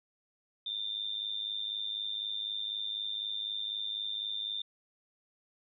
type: tone with amplitude modulation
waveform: sine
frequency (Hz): 3589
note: A7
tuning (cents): +34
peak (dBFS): -30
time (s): 0.66-4.62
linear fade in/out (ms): 5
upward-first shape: sine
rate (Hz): 104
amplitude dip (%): 80
effects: none